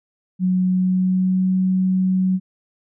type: tone with pitch glide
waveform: sine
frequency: 184 to 186.57 Hz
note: F#3 to F#3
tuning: -9 to +15 cents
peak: -15 dBFS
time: 0.39-2.4 s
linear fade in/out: 50 ms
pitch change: +24 cents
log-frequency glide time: 0.63-1.53 s
effects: none